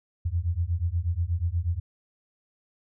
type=beating tone pair; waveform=sine; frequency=81.9 / 90.2 Hz; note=E2 / F#2; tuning=-11 / -44 cents; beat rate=8.3 Hz; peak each=-27 dBFS; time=0.25-1.8 s; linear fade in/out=10 ms; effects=none